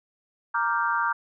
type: chord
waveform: sine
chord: G minor seventh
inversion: first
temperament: equal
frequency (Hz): 932.3 / 1174.7 / 1396.9 / 1568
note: Bb5 / D6 / F6 / G6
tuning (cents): 0 / 0 / 0 / 0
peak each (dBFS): -27 / -27 / -28 / -29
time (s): 0.54-1.13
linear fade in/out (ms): 10
effects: none